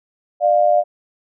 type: tone pair together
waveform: sine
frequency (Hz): 600 / 701.8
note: D5 / F5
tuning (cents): +37 / +8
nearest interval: minor third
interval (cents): 271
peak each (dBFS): -14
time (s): 0.4-0.84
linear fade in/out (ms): 50
effects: none